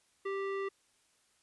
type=tone with low-pass filter; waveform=square; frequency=392 Hz; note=G4; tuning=in tune; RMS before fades=-36 dBFS; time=0.25-0.69 s; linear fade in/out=10 ms; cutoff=2100 Hz; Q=1.4; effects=white hiss -71 dBFS RMS until 1.42 s + resampled to 24000 Hz